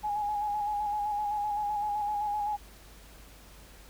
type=tone with vibrato; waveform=sine; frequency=832 Hz; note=G#5; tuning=3 cents sharp; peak=-28 dBFS; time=0.03-2.57 s; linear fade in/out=20 ms; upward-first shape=square; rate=7.8 Hz; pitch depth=28 cents each way; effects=added 50 Hz sine -52 dBFS peak until 3.89 s + pink hiss -54 dBFS RMS until 3.89 s